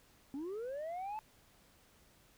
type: linear sweep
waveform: sine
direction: up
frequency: 263 to 880 Hz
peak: -36 dBFS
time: 0.34-1.19 s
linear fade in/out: 0 ms
effects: tanh soft clip ceiling -38 dBFS + pink hiss -66 dBFS RMS until 2.37 s